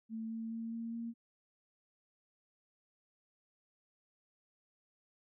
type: tone with pitch steps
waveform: sine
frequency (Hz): 223.3 / 225.4 / 227.5 / 229.6 / 231.7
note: A3 / A3 / A#3 / A#3 / A#3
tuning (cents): +26 / +42 / -42 / -26 / -10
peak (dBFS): -38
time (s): 0.09-1.14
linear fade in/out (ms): 50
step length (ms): 210
effects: none